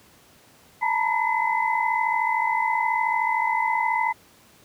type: tone cluster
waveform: sine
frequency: 879 / 918 / 972 / 2032 Hz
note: A5 / A#5 / B5 / B6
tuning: -2 / -27 / -28 / +49 cents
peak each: -26 dBFS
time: 0.81-4.13 s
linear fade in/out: 20 ms
effects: pink hiss -54 dBFS RMS until 4.64 s + high-pass 80 Hz 12 dB/octave